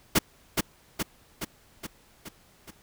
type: noise with echo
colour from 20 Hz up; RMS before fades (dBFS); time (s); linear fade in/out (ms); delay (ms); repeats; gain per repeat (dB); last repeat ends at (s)
pink; -20; 0.15-0.19; 10; 420; 6; -4; 2.71
effects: pink hiss -59 dBFS RMS until 2.82 s